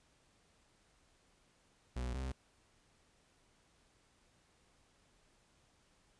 40% pulse tone pair in turn, 61.74 / 65.28 Hz, B1 / C2, 0 / -3 cents, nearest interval minor second, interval 97 cents, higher second, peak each -36 / -37 dBFS, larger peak first, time 1.96-2.14 / 2.14-2.32 s, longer neither, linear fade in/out 5 ms, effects pink hiss -71 dBFS RMS until 6.19 s + resampled to 22050 Hz

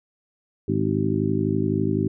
harmonic tone with a mistuned harmonic, 51.91 Hz, G#1, in tune, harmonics 2 / 3 / 4 / 5 / 6 / 7, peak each -27 / -27 / -27 / -27 / -27 / -27 dBFS, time 0.68-2.08 s, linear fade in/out 5 ms, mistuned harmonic 7, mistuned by +79 cents, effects none

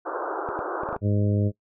pink band-pass noise, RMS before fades -30 dBFS, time 0.05-0.97 s, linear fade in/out 20 ms, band 320 to 1500 Hz, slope 96 dB/octave
clicks, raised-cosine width 1 ms, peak -17 dBFS, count 6, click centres 0.489 / 0.591 / 0.834 / 0.889 / 0.928 / 0.964 s
harmonic tone, 102.8 Hz, G#2, 17 cents flat, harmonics 1 / 2 / 3 / 4 / 5 / 6, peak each -21 / -27 / -31 / -33 / -35 / -37 dBFS, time 1.01-1.52 s, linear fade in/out 50 ms
effects noise-tail reverb RT60 0.1 s tail -20 dB re dry

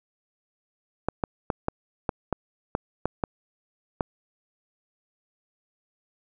clicks, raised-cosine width 1 ms, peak -10 dBFS, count 10, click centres 1.086 / 1.238 / 1.502 / 1.684 / 2.092 / 2.327 / 2.751 / 3.056 / 3.238 / 4.008 s, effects none

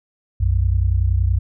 sine tone pair together, 61.74 / 92.4 Hz, B1 / F#2, 0 / -2 cents, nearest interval perfect fifth, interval 698 cents, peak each -17 dBFS, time 0.4-1.39 s, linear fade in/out 10 ms, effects none

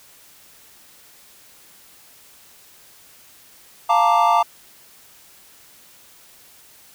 triangle chord, Bb major seventh, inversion second, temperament equal, 698.5 / 880 / 932.3 / 1174.7 Hz, F5 / A5 / Bb5 / D6, 0 / 0 / 0 / 0 cents, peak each -17 dBFS, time 3.89-4.43 s, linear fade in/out 10 ms, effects white hiss -49 dBFS RMS until 6.94 s

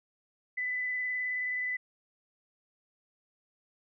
sine tone with vibrato, 2000 Hz, B6, 21 cents sharp, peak -30 dBFS, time 0.57-1.77 s, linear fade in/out 10 ms, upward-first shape sine, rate 19 Hz, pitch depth 12 cents each way, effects none

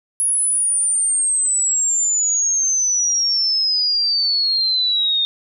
sine exponential sweep, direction down, 10548 to 3656 Hz, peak -15 dBFS, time 0.2-5.25 s, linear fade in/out 0 ms, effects none

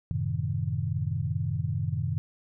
sine chord, F# diminished seventh, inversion none, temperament equal, 92.5 / 110 / 130.81 / 155.56 Hz, F#2 / A2 / C3 / Eb3, 0 / 0 / 0 / 0 cents, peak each -32 dBFS, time 0.11-2.18 s, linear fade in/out 0 ms, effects none

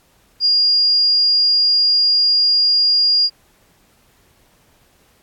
sine tone, 4832 Hz, D8, 48 cents sharp, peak -11 dBFS, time 0.4-3.3 s, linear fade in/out 50 ms, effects pink hiss -56 dBFS RMS until 5.22 s + AAC 64 kbps

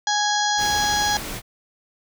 harmonic tone, 830.6 Hz, G#5, in tune, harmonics 1 / 2 / 4 / 5 / 6 / 7 / 8, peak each -22 / -25 / -28 / -29 / -30 / -30 / -31 dBFS, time 0.07-1.17 s, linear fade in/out 2 ms
pink noise, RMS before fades -31 dBFS, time 0.57-1.42 s, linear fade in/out 50 ms
effects none

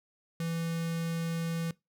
square tone with notch filter, 166 Hz, E3, 12 cents sharp, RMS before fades -33 dBFS, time 0.4-1.71 s, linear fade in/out 2 ms, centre 760 Hz, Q 1.7, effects noise-tail reverb RT60 0.2 s tail -21 dB re dry

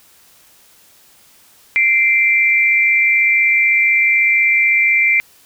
sine tone pair together, 2085 / 2349 Hz, C7 / D7, -7 / 0 cents, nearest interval major second, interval 207 cents, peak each -13 dBFS, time 1.76-5.2 s, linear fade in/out 0 ms, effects white hiss -49 dBFS RMS until 5.45 s

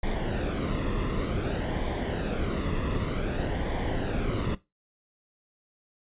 brown noise with flanger, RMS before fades -29 dBFS, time 0.03-4.55 s, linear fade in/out 5 ms, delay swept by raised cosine 0.74 to 1.32 ms, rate 0.54 Hz, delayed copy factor -0.6, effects noise-tail reverb RT60 0.2 s tail -17 dB re dry + resampled to 8000 Hz

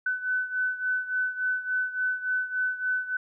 sine beating tone pair, 1505 / 1508.5 Hz, F#6 / F#6, +29 / +33 cents, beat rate 3.5 Hz, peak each -27 / -31 dBFS, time 0.06-3.17 s, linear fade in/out 5 ms, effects none

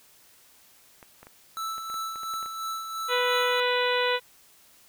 clicks, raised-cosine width 0.5 ms, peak -31 dBFS, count 11, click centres 1.028 / 1.23 / 1.269 / 1.781 / 1.9 / 1.942 / 2.158 / 2.233 / 2.338 / 2.428 / 2.46 s
square tone with tremolo, 1318.5 Hz, E6, in tune, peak -30 dBFS, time 1.57-3.6 s, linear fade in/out 0 ms, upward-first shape sine, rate 2.9 Hz, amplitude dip 45%
harmonic tone, 493.9 Hz, B4, in tune, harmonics 1 / 2 / 3 / 4 / 5 / 6 / 7 / 8, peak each -26 / -29 / -31 / -32 / -33 / -34 / -34 / -35 dBFS, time 3.08-4.2 s, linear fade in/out 50 ms
effects white hiss -57 dBFS RMS until 4.88 s

